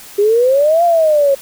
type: exponential two-way sweep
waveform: sine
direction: up then down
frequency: 398.3 to 700 to 543 Hz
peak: -8 dBFS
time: 0.18-1.35 s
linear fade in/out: 10 ms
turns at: 0.84 s
effects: white hiss -36 dBFS RMS until 1.41 s